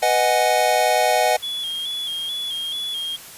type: chord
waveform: square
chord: G# minor seventh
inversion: first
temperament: equal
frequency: 493.9 / 622.3 / 740 / 830.6 Hz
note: B4 / D#5 / F#5 / G#5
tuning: 0 / 0 / 0 / 0 cents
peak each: -25 / -21 / -20 / -24 dBFS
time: 0.02-1.37 s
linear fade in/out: 10 ms
type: tone with vibrato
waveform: triangle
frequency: 3322 Hz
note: G#7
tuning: in tune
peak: -23 dBFS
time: 1.42-3.17 s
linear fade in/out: 20 ms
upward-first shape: square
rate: 2.3 Hz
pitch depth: 47 cents each way
effects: white hiss -40 dBFS RMS until 3.37 s + resampled to 32000 Hz